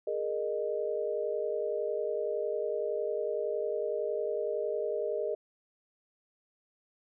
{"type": "chord", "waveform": "sine", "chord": "Ab suspended second", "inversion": "none", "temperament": "equal with one note detuned", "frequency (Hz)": [415.3, 466.2, 615.5], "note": ["Ab4", "Bb4", "Eb5"], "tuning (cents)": [0, 0, -19], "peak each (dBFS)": -34, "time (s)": [0.07, 5.35], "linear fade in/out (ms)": 5, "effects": []}